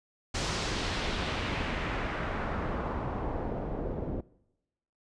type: noise with low-pass filter sweep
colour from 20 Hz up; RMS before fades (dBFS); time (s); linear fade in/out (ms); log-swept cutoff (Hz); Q
pink; -33; 0.34-4.21; 10; 6400 to 440; 1.2
effects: noise-tail reverb RT60 0.9 s tail -22 dB re dry + resampled to 22050 Hz